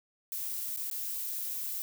violet noise with dropouts, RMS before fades -36 dBFS, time 0.32-1.82 s, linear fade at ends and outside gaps 0 ms, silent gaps 0.763-0.772 / 0.9-0.912 s, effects none

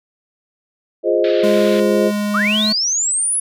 sine chord, F minor seventh, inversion none, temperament equal, 349.2 / 415.3 / 523.3 / 622.3 Hz, F4 / Ab4 / C5 / Eb5, 0 / 0 / 0 / 0 cents, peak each -18 dBFS, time 1.03-2.12 s, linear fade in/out 50 ms
white band-pass noise, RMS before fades -31 dBFS, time 1.24-1.8 s, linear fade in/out 2 ms, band 1300 to 4200 Hz, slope 48 dB/octave
square tone with pitch glide, 207 to 213.9 Hz, G#3 to A3, -5 to -49 cents, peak -18 dBFS, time 1.43-2.73 s, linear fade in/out 10 ms, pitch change +56 cents, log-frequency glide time 2.46-2.56 s
sine linear sweep, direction up, 1108.7 to 10510 Hz, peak -15 dBFS, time 2.34-3.4 s, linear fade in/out 5 ms
effects none

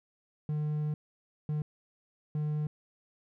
triangle tone bursts at uneven times, 150.9 Hz, D3, 47 cents sharp, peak -27 dBFS, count 3, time 0.49-0.94 / 1.49-1.62 / 2.35-2.67 s, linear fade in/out 2 ms, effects none

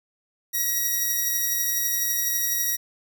5% pulse tone pair together, 1909 / 5739 Hz, A#6 / F8, +41 / +46 cents, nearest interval octave + perfect fifth, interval 1905 cents, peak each -18 dBFS, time 0.53-2.77 s, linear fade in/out 20 ms, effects none

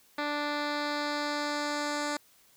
10% pulse tone with low-pass filter sweep, 293.7 Hz, D4, in tune, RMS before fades -32 dBFS, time 0.18-2.17 s, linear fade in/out 5 ms, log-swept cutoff 3400 to 7300 Hz, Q 1.6, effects white hiss -62 dBFS RMS until 2.56 s

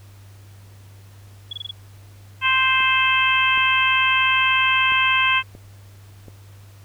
sine tone bursts, 3376 Hz, G#7, 28 cents sharp, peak -26 dBFS, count 5, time 1.51-1.711 s, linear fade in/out 5 ms, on 21 ms, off 24 ms
harmonic tone, 523.3 Hz, C5, in tune, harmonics 2 / 3 / 4 / 5 / 6, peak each -21 / -23 / -24 / -19 / -24 dBFS, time 2.41-5.43 s, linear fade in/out 50 ms
clicks, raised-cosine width 2 ms, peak -27 dBFS, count 5, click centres 2.805 / 3.576 / 4.921 / 5.551 / 6.283 s
effects added 99 Hz sine -42 dBFS peak until 6.84 s + pink hiss -53 dBFS RMS until 6.84 s

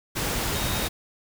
sine tone in noise, 3729 Hz, A#7, in tune, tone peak -35 dBFS, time 0.54-0.88 s, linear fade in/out 20 ms, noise pink, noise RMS -27 dBFS, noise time 0.15-0.89 s, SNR -11 dB, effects none

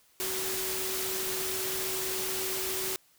sine tone in noise, 377.4 Hz, F#4, 34 cents sharp, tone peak -37 dBFS, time 0.2-2.96 s, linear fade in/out 0 ms, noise white, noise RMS -33 dBFS, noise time 0.2-2.96 s, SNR -7 dB, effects white hiss -64 dBFS RMS until 3.18 s

